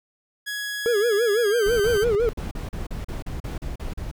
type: tone with pitch glide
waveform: sawtooth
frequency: 1672 to 1551 Hz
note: G#6 to G6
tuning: +11 to -19 cents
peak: -24 dBFS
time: 0.46-2.05 s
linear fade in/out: 20 ms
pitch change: -130 cents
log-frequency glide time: 1.4-1.64 s
type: tone with vibrato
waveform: triangle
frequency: 440 Hz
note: A4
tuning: in tune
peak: -16 dBFS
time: 0.86-2.29 s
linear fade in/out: 0 ms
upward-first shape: sine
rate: 6 Hz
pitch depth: 170 cents each way
type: noise bursts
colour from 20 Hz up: brown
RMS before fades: -30 dBFS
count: 14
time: 1.66-4.114 s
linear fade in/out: 5 ms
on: 140 ms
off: 38 ms
effects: none